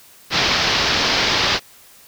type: low-pass noise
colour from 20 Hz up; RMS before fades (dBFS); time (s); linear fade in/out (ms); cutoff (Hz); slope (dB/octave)
white; -18; 0.3-1.6; 50; 5300; 48
effects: white hiss -47 dBFS RMS until 2.07 s